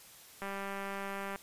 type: click train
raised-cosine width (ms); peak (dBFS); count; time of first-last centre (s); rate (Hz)
0.5; -25; 186; 0.42-1.359; 197
effects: white hiss -55 dBFS RMS until 1.42 s + resampled to 32000 Hz